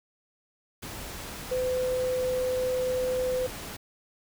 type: tone in noise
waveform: sine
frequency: 508 Hz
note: B4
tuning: 49 cents sharp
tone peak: -25 dBFS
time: 1.51-3.47 s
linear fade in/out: 10 ms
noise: pink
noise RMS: -39 dBFS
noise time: 0.82-3.77 s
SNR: +11 dB
effects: none